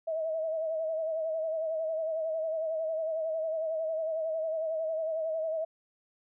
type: tone with vibrato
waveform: sine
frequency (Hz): 640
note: D#5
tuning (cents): +49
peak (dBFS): -29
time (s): 0.07-5.65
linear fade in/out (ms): 10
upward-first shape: sine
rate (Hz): 11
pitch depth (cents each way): 47
effects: none